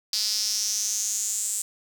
sawtooth tone with high-pass filter sweep, 213.2 Hz, G#3, 46 cents sharp, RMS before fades -27 dBFS, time 0.13-1.62 s, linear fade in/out 2 ms, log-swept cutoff 4800 to 7900 Hz, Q 6, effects none

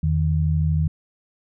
sine tone pair together, 82.73 / 155.5 Hz, E2 / D#3, +7 / -1 cents, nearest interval major seventh, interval 1092 cents, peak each -20 dBFS, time 0.03-0.88 s, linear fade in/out 5 ms, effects none

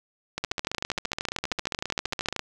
two click trains, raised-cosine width 0.2 ms, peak -12 / -10 dBFS, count 31 / 26, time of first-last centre 0.38-2.393 / 0.44-2.363 s, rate 14.9 / 13 Hz, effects none

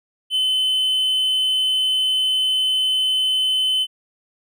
triangle tone, 3044 Hz, F#7, 48 cents sharp, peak -15 dBFS, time 0.3-3.87 s, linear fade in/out 50 ms, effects none

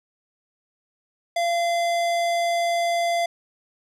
sine tone with hard clipping, 686 Hz, F5, 31 cents flat, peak -22 dBFS, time 1.36-3.26 s, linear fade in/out 5 ms, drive 18 dB, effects none

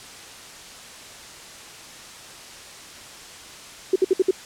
sine tone bursts, 376.3 Hz, F#4, 29 cents sharp, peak -13 dBFS, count 5, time 3.93-4.31 s, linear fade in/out 5 ms, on 28 ms, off 60 ms, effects white hiss -41 dBFS RMS until 4.45 s + low-pass 8000 Hz 12 dB/octave

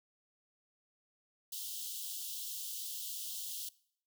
white high-pass noise, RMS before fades -42 dBFS, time 1.52-3.69 s, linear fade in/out 5 ms, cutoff 2900 Hz, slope 96 dB/octave, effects noise-tail reverb RT60 0.6 s tail -21 dB re dry

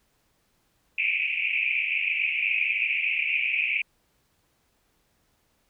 pink band-pass noise, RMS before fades -26 dBFS, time 0.98-3.82 s, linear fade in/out 5 ms, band 2300 to 2600 Hz, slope 96 dB/octave, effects pink hiss -69 dBFS RMS until 5.69 s

